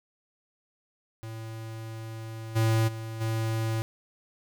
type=tone with level steps; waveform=square; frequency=112 Hz; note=A2; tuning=31 cents sharp; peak=-37 / -22 / -35 / -27 dBFS; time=1.23-3.82 s; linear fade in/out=0 ms; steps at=2.55 / 2.87 / 3.2 s; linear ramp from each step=20 ms; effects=none